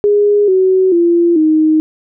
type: tone with pitch steps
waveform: sine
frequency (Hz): 412 / 375.6 / 342.5 / 312.2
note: G#4 / F#4 / F4 / D#4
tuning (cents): -14 / +26 / -34 / +6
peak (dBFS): -7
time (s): 0.04-1.8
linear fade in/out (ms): 0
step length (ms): 440
effects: none

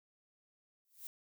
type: noise with exponential growth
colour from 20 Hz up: violet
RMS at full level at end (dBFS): -43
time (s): 0.85-1.07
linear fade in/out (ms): 1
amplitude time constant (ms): 46
effects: none

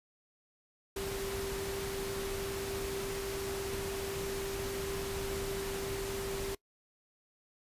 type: tone in noise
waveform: sine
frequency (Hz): 392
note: G4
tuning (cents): 0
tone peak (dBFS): -37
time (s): 0.96-6.55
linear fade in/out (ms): 5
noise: pink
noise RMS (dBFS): -40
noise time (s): 0.96-6.55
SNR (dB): 0
effects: noise-tail reverb RT60 0.1 s tail -22 dB re dry + resampled to 32000 Hz

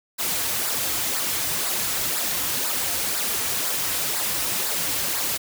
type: noise with flanger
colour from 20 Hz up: white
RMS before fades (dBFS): -25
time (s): 0.18-5.38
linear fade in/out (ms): 20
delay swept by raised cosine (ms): 0.32 to 5.12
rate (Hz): 2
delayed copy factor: -0.6
effects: none

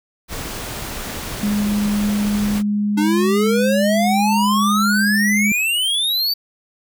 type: noise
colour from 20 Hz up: pink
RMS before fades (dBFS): -28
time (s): 0.28-2.63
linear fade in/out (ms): 50
type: tone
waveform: sine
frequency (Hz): 206.9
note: G#3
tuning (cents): -6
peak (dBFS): -16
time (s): 1.43-5.52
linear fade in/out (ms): 2
type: exponential sweep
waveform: square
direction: up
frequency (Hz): 293.7 to 4634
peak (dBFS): -17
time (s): 2.97-6.34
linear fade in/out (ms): 10
effects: none

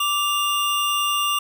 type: tone pair together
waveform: square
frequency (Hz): 1170.5 / 2800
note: D6 / F7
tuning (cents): -6 / +4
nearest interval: octave + minor third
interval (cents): 1510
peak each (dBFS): -23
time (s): 0-1.39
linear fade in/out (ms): 5
effects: none

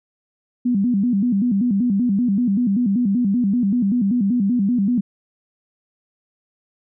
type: tone with vibrato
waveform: sine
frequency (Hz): 220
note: A3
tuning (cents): 0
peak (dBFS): -15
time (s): 0.65-5.01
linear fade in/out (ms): 10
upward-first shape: square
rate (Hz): 5.2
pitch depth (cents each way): 190
effects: none

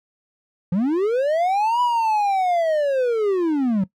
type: linear two-way sweep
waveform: triangle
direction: up then down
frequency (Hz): 163.8 to 987.8 to 180.7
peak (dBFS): -15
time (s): 0.72-3.84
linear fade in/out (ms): 5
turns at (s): 1.81
effects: noise-tail reverb RT60 0.1 s tail -18 dB re dry

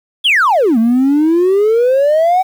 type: exponential two-way sweep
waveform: triangle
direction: down then up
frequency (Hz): 3520 to 220 to 765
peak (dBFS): -5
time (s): 0.24-2.43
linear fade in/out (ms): 20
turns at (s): 0.78
effects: tanh soft clip ceiling -4 dBFS + 7-bit

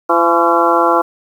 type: harmonic tone with a mistuned harmonic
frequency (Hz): 170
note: F3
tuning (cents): -46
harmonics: 2 / 3 / 4 / 5 / 6 / 7 / 8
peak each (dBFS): -17 / -17 / -17 / -17 / -17 / -17 / -17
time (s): 0.09-1.02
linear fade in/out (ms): 10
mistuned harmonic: 7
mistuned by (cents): -82
effects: 7-bit

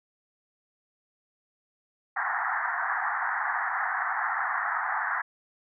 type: band-pass noise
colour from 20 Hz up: white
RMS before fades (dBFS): -29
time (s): 2.16-5.22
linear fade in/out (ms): 10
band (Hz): 720 to 1900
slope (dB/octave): 96
effects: none

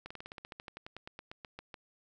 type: slowing click train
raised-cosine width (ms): 0.3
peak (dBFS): -28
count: 20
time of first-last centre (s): 0.06-1.742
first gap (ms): 45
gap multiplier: 1.07
effects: none

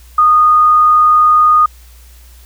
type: tone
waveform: sine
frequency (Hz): 1232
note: D#6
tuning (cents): -17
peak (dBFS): -5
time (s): 0.18-1.66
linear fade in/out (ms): 5
effects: added 60 Hz sine -37 dBFS peak until 2.45 s + white hiss -46 dBFS RMS until 2.45 s

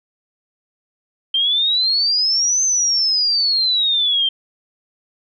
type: exponential two-way sweep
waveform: sine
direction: up then down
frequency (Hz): 3136 to 6272 to 3136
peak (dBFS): -14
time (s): 1.34-4.29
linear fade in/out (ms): 5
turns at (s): 2.63
effects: none

